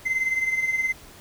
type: tone with tremolo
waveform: triangle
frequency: 2067 Hz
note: C7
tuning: 22 cents flat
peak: -16 dBFS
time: 0.05-0.93 s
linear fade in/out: 20 ms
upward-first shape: sine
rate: 19 Hz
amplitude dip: 70%
effects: tanh soft clip ceiling -16 dBFS + pink hiss -47 dBFS RMS until 1.2 s